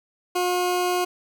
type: tone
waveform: 20% pulse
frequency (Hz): 359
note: F4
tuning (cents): +48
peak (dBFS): -16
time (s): 0.35-1.05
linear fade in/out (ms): 10
effects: none